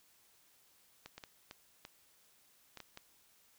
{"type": "clicks", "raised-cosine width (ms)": 0.2, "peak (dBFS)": -30, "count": 8, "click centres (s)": [1.06, 1.18, 1.238, 1.511, 1.851, 2.773, 2.803, 2.974], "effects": ["white hiss -68 dBFS RMS until 3.58 s"]}